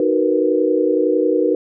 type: chord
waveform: sine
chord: B major seventh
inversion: first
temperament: just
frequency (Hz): 308.7 / 370.4 / 463 / 493.9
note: D#4 / F#4 / A#4 / B4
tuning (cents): -14 / +2 / -12 / 0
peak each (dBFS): -19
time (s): 0-1.55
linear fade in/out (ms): 2
effects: none